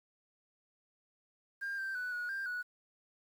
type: tone with pitch steps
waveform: sine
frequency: 1602 / 1567 / 1486 / 1455 / 1587 / 1468 Hz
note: G6 / G6 / F#6 / F#6 / G6 / F#6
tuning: +37 / -1 / +7 / -29 / +21 / -14 cents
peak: -34 dBFS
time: 1.61-2.63 s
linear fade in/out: 20 ms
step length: 170 ms
effects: tanh soft clip ceiling -32 dBFS + 10-bit